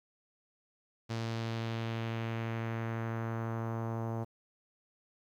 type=tone with low-pass filter sweep; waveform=sawtooth; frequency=114 Hz; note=A#2; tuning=38 cents flat; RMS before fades=-36 dBFS; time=1.09-4.25 s; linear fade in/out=20 ms; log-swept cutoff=5300 to 850 Hz; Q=1.5; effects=11-bit